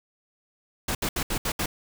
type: noise bursts at uneven times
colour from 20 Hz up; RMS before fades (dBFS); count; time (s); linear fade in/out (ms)
pink; -27; 6; 0.88-0.95 / 1.02-1.09 / 1.16-1.23 / 1.3-1.38 / 1.45-1.52 / 1.59-1.66; 5
effects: none